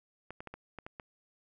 clicks, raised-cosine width 0.5 ms, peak -28 dBFS, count 7, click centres 0.306 / 0.405 / 0.473 / 0.54 / 0.787 / 0.865 / 0.998 s, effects none

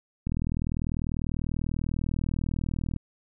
click train, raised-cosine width 5 ms, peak -17 dBFS, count 109, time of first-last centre 0.27-2.963 s, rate 40.1 Hz, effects none

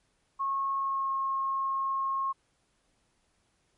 sine tone with pitch glide, 1091 to 1080.3 Hz, C#6 to C#6, -28 to -45 cents, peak -27 dBFS, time 0.39-2.33 s, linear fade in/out 20 ms, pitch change -17 cents, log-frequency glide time 0.76-1.13 s, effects pink hiss -72 dBFS RMS until 3.77 s + MP3 48 kbps

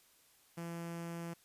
sawtooth tone with notch filter, 169 Hz, E3, 43 cents sharp, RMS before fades -43 dBFS, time 0.57-1.34 s, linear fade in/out 10 ms, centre 3900 Hz, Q 1.8, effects white hiss -67 dBFS RMS until 1.44 s + resampled to 32000 Hz

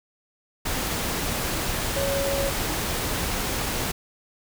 sine tone in noise, 554.4 Hz, C#5, in tune, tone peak -25 dBFS, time 1.96-2.5 s, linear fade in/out 10 ms, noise pink, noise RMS -27 dBFS, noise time 0.65-3.92 s, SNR -1 dB, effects none

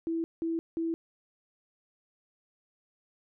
sine tone bursts, 329.6 Hz, E4, in tune, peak -28 dBFS, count 3, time 0.07-0.94 s, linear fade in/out 0 ms, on 170 ms, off 180 ms, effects none

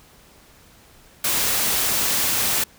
white noise, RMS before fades -21 dBFS, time 1.24-2.64 s, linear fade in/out 5 ms, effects pink hiss -51 dBFS RMS until 2.78 s

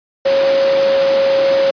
sine tone in noise, 546 Hz, C#5, 26 cents flat, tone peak -10 dBFS, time 0.25-1.71 s, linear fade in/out 10 ms, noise pink, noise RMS -21 dBFS, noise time 0.25-1.71 s, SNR +8 dB, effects high-pass 300 Hz 12 dB/octave + resampled to 11025 Hz

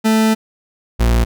40% pulse tone pair in turn, 220 / 58.27 Hz, A3 / A#1, 0 / 0 cents, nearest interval octave + major seventh, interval 2300 cents, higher first, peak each -10 dBFS, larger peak neither, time 0.04-0.35 / 0.99-1.25 s, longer first, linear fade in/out 20 ms, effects none

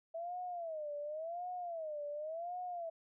sine tone with vibrato, 650 Hz, E5, 24 cents flat, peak -39 dBFS, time 0.14-2.9 s, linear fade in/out 10 ms, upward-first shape sine, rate 0.91 Hz, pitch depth 190 cents each way, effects none

